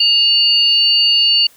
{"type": "tone pair together", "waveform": "sine", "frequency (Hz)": [2834, 4499], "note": ["F7", "C#8"], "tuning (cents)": [25, 25], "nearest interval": "minor sixth", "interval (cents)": 800, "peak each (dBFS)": -12, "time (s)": [0, 1.47], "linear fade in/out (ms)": 5, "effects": ["white hiss -48 dBFS RMS until 1.56 s"]}